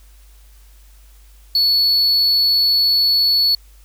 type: tone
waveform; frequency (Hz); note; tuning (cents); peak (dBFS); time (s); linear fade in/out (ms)
triangle; 4417; C#8; -7; -11; 1.55-3.55; 2
effects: added 50 Hz sine -43 dBFS peak until 3.84 s + white hiss -54 dBFS RMS until 3.84 s